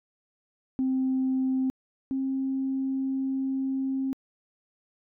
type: tone pair in turn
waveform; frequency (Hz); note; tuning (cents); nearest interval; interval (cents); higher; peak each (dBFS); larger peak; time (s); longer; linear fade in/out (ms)
sine; 261.6 / 266.9; C4 / C4; 0 / +35; unison; 35; second; -22 / -25; first; 0.79-1.7 / 2.11-4.13; second; 0
effects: tanh soft clip ceiling -19 dBFS